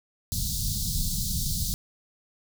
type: band-stop noise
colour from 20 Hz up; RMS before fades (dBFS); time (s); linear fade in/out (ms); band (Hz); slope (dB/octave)
pink; -28; 0.32-1.74; 0; 200 to 3900; 48
effects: none